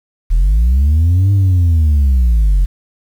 sine linear two-way sweep, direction up then down, 37.67 to 100.4 to 42.76 Hz, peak -5 dBFS, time 0.3-2.66 s, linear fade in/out 20 ms, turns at 1.32 s, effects tanh soft clip ceiling -7 dBFS + 7-bit

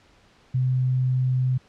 sine tone, 128.3 Hz, C3, 34 cents flat, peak -19 dBFS, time 0.54-1.58 s, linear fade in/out 10 ms, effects pink hiss -57 dBFS RMS until 1.68 s + low-pass 5000 Hz 12 dB/octave

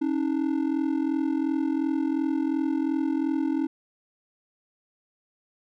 triangle ring-modulated tone, 295.6 Hz, D4, 11 cents sharp, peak -18 dBFS, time 0.01-3.67 s, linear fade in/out 10 ms, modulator 21.4 Hz, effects none

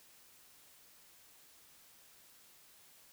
silence, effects white hiss -62 dBFS RMS until 3.12 s

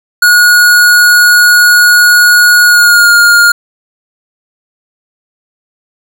square tone with pitch glide, 1449 to 1418.4 Hz, F#6 to F6, -37 to +26 cents, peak -3 dBFS, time 0.22-3.52 s, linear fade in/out 5 ms, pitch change -37 cents, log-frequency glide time 2.66-3.12 s, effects none

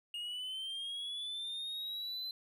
triangle linear sweep, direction up, 2842 to 4073 Hz, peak -37 dBFS, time 0.14-2.31 s, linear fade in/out 2 ms, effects none

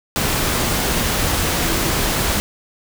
sine tone in noise, 330.3 Hz, E4, 4 cents sharp, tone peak -27 dBFS, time 1.65-1.9 s, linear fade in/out 0 ms, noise pink, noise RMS -19 dBFS, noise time 0.16-2.4 s, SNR -11 dB, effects none

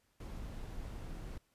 brown noise, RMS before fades -44 dBFS, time 0.2-1.38 s, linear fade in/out 5 ms, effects pink hiss -75 dBFS RMS until 1.54 s + resampled to 32000 Hz

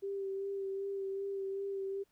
sine tone with vibrato, 392 Hz, G4, in tune, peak -35 dBFS, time 0.02-2.04 s, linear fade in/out 20 ms, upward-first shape sine, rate 2.6 Hz, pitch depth 21 cents each way, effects pink hiss -75 dBFS RMS until 2.11 s

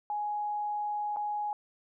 sine tone with dropouts, 834 Hz, G#5, 7 cents sharp, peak -30 dBFS, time 0.1-1.53 s, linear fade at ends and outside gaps 1 ms, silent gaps 1.162-1.169 s, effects none

